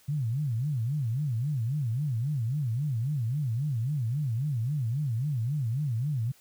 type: tone with vibrato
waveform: sine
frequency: 130 Hz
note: C3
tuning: 11 cents flat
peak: -26 dBFS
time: 0.08-6.32 s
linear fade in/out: 10 ms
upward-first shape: sine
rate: 3.7 Hz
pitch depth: 280 cents each way
effects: white hiss -60 dBFS RMS until 6.4 s